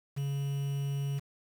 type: tone with quantisation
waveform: triangle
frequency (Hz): 139.9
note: C#3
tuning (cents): +16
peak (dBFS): -28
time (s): 0.16-1.2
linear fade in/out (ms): 20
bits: 8
effects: none